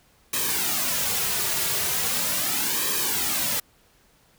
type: noise with flanger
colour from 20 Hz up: white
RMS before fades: -25 dBFS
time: 0.33-3.6 s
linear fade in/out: 5 ms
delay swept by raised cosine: 1.4 to 3.9 ms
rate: 0.39 Hz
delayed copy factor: -0.7
effects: pink hiss -60 dBFS RMS until 4.38 s